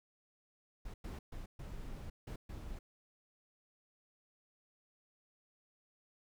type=noise bursts at uneven times; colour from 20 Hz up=brown; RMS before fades=-45 dBFS; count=6; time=0.85-0.94 / 1.04-1.19 / 1.32-1.46 / 1.59-2.1 / 2.27-2.36 / 2.49-2.79 s; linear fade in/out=5 ms; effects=none